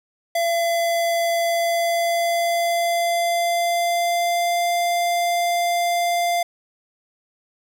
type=tone with pitch glide; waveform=square; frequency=678 to 694.6 Hz; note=E5 to F5; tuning=+49 to -10 cents; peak=-19 dBFS; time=0.35-6.43 s; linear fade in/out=5 ms; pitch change=+41 cents; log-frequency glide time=1.43-4.7 s; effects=none